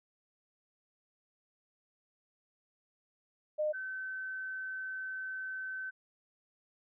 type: tone pair in turn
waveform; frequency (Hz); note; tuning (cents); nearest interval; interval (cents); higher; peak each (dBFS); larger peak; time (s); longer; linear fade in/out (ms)
sine; 609 / 1531; D#5 / G6; -37 / -41; octave + major third; 1596; second; -29 / -37; first; 3.58-3.73 / 3.73-5.91; second; 20
effects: none